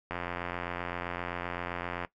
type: click train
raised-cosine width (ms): 0.5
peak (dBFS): -19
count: 171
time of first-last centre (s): 0.11-2.048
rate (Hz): 87.7
effects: noise-tail reverb RT60 0.1 s tail -17 dB re dry